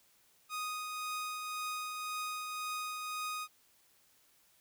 sawtooth tone with tremolo, 1244.5 Hz, D#6, in tune, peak -32 dBFS, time 0.49-3.48 s, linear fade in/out 50 ms, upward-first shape triangle, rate 1.9 Hz, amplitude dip 35%, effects white hiss -68 dBFS RMS until 4.6 s

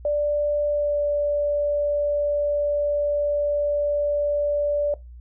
sine tone with pitch glide, 587.3 to 582.9 Hz, D5 to D5, 0 to -13 cents, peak -19 dBFS, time 0.05-4.94 s, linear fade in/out 2 ms, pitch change -13 cents, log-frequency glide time 0.68-1 s, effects noise-tail reverb RT60 0.2 s tail -20 dB re dry + added 60 Hz sine -39 dBFS peak until 5.2 s

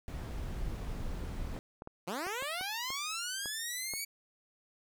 brown noise, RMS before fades -38 dBFS, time 0.08-1.59 s, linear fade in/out 0 ms
clicks, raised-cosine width 1 ms, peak -30 dBFS, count 9, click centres 1.565 / 1.821 / 1.874 / 2.267 / 2.424 / 2.611 / 2.904 / 3.458 / 3.937 s
10% pulse linear sweep, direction up, 160.3 to 2297 Hz, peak -27 dBFS, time 2.07-4.05 s, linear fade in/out 10 ms
effects none

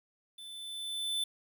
square tone with level ramp, 3520 Hz, A7, in tune, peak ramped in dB -46 to -30 dBFS, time 0.38-1.24 s, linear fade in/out 5 ms, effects 11-bit

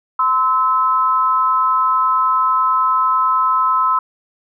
sine tone pair together, 1029.1 / 1300 Hz, C6 / E6, -29 / -24 cents, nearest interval major third, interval 405 cents, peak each -15 dBFS, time 0.19-3.99 s, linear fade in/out 5 ms, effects none

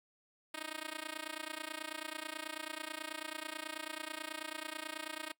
5% pulse tone with amplitude modulation, 312.3 Hz, D#4, 7 cents sharp, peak -26 dBFS, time 0.54-5.32 s, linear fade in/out 5 ms, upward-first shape sine, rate 29.2 Hz, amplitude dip 95%, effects noise-tail reverb RT60 0.1 s tail -21 dB re dry

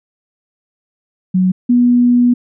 sine tone pair in turn, 185 / 243.7 Hz, F#3 / B3, 0 / -23 cents, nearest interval perfect fourth, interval 477 cents, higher second, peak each -9 / -7 dBFS, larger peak second, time 1.34-1.52 / 1.69-2.34 s, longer second, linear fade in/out 10 ms, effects none

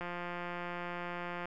click train, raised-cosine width 0.5 ms, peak -25 dBFS, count 254, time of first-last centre 0.01-1.456 s, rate 175 Hz, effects none

